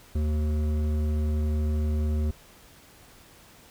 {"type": "tone with hard clipping", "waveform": "triangle", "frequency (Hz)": 76, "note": "D#2", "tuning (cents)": -40, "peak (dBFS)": -25, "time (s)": [0.15, 2.31], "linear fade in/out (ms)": 5, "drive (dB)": 15, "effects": ["pink hiss -53 dBFS RMS until 3.7 s"]}